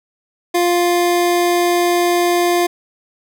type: tone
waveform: 25% pulse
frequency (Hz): 350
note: F4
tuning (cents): +4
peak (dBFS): -9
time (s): 0.54-2.67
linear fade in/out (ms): 10
effects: none